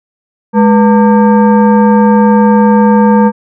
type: tone with frequency modulation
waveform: sine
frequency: 209.5 Hz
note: G#3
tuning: 15 cents sharp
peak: -3 dBFS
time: 0.53-3.32 s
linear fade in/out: 50 ms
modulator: 698 Hz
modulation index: 0.89
effects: none